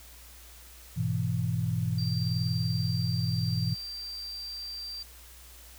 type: chord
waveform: sine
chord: E major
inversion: first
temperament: just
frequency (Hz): 103.01 / 123.61 / 164.81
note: G#2 / B2 / E3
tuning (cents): -14 / +2 / 0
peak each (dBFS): -31 / -30 / -31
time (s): 0.96-3.75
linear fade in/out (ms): 20
type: tone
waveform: sine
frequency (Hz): 4699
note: D8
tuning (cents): 0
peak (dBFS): -36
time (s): 1.98-5.03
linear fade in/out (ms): 5
effects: added 60 Hz sine -51 dBFS peak until 5.78 s + white hiss -52 dBFS RMS until 5.78 s